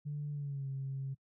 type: tone with pitch glide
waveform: sine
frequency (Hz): 146.83 to 135.42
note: D3 to C#3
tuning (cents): 0 to -40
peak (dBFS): -35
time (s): 0.05-1.15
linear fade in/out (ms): 20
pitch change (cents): -140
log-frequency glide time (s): 0.31-0.69
effects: noise-tail reverb RT60 0.1 s tail -24 dB re dry + tanh soft clip ceiling -31 dBFS